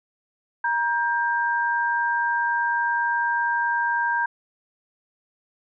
sine tone pair together, 944 / 1587.6 Hz, A#5 / G6, +22 / +22 cents, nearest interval major sixth, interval 900 cents, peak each -23 dBFS, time 0.64-4.26 s, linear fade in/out 5 ms, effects none

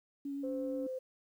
sine tone with vibrato, 280 Hz, C#4, 18 cents sharp, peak -36 dBFS, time 0.25-0.87 s, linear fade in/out 5 ms, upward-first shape triangle, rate 8.4 Hz, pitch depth 14 cents each way
sine tone, 517 Hz, C5, 21 cents flat, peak -36 dBFS, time 0.43-0.99 s, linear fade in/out 10 ms
effects tanh soft clip ceiling -26 dBFS + 11-bit

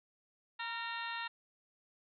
harmonic tone with a mistuned harmonic, 459.9 Hz, A#4, 23 cents flat, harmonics 2 / 3 / 4 / 5 / 6 / 7 / 8 / 9, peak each -43 / -45 / -43 / -54 / -46 / -55 / -47 / -52 dBFS, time 0.59-1.28 s, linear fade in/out 10 ms, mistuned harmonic 2, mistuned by +33 cents, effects none

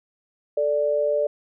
sine tone pair together, 440 / 587.3 Hz, A4 / D5, 0 / 0 cents, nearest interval perfect fourth, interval 500 cents, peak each -25 / -20 dBFS, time 0.57-1.27 s, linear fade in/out 5 ms, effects none

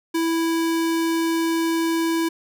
square tone, 329.6 Hz, E4, in tune, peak -20 dBFS, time 0.14-2.29 s, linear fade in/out 10 ms, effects none

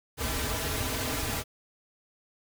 pink noise with comb filter, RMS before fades -31 dBFS, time 0.17-1.44 s, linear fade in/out 50 ms, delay 5.5 ms, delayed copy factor -0.9, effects none

